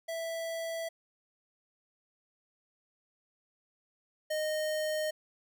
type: tone pair in turn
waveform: square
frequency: 659.3 / 617.3 Hz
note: E5 / D#5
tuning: 0 / -14 cents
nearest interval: minor second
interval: 114 cents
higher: first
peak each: -35 / -31 dBFS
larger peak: second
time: 0.08-0.89 / 4.3-5.11 s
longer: neither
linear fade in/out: 10 ms
effects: none